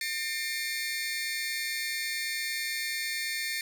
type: tone cluster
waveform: sawtooth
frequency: 1813 / 2131 / 2377 / 4391 Hz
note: A#6 / C7 / D7 / C#8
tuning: -49 / +31 / +20 / -17 cents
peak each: -31 / -33 / -35 / -35 dBFS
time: 0.01-3.61 s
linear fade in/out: 2 ms
effects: none